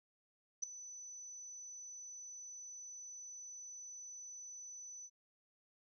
sine tone with ADSR envelope, 5990 Hz, F#8, 20 cents sharp, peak -32 dBFS, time 0.62-5.1 s, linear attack 15 ms, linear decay 4 ms, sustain -16 dB, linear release 49 ms, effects none

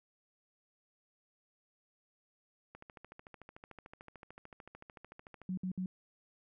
click train, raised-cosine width 0.5 ms, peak -35 dBFS, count 37, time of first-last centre 2.75-5.417 s, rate 13.5 Hz
sine tone bursts, 185 Hz, F#3, in tune, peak -34 dBFS, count 3, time 5.49-5.86 s, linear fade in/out 2 ms, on 84 ms, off 59 ms
effects none

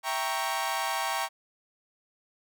sawtooth chord, E diminished seventh, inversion none, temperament equal, 659.3 / 784 / 932.3 / 1108.7 Hz, E5 / G5 / Bb5 / Db6, 0 / 0 / 0 / 0 cents, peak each -33 / -29 / -29 / -30 dBFS, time 0.03-1.29 s, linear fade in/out 50 ms, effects none

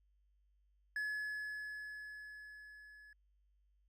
triangle tone with level ramp, 1703 Hz, G#6, 43 cents sharp, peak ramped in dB -34 to -55 dBFS, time 0.96-3.13 s, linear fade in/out 2 ms, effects added 50 Hz sine -70 dBFS peak until 3.88 s

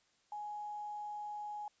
sine tone with quantisation, 835 Hz, G#5, 9 cents sharp, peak -40 dBFS, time 0.32-1.68 s, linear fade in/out 2 ms, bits 11, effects white hiss -73 dBFS RMS until 1.8 s + resampled to 16000 Hz

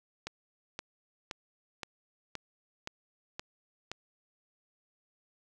click train, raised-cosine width 0.2 ms, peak -20 dBFS, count 8, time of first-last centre 0.27-3.916 s, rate 1.92 Hz, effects none

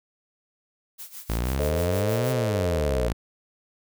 blue noise with tremolo, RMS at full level -38 dBFS, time 0.98-2.34 s, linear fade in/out 20 ms, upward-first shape sine, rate 6.3 Hz, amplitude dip 80%
sawtooth exponential two-way sweep, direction up then down, 53.7 to 130 to 54.3 Hz, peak -20 dBFS, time 1.29-3.13 s, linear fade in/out 10 ms, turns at 2.31 s
sine chord, A diminished, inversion none, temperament equal, 440 / 523.3 / 622.3 Hz, A4 / C5 / Eb5, 0 / 0 / 0 cents, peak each -30 dBFS, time 1.58-3.09 s, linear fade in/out 20 ms
effects none

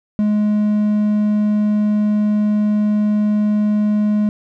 triangle tone, 210 Hz, G#3, 19 cents sharp, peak -11 dBFS, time 0.19-4.29 s, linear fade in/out 0 ms, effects none

